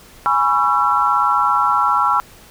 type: chord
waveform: sine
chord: C# minor seventh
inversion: second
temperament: equal with one note detuned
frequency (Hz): 830.6 / 987.8 / 1108.7 / 1343.9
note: G#5 / B5 / C#6 / E6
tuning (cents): 0 / 0 / 0 / +33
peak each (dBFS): -20 / -19 / -20 / -16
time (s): 0.26-2.2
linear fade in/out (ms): 0
effects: pink hiss -44 dBFS RMS until 2.5 s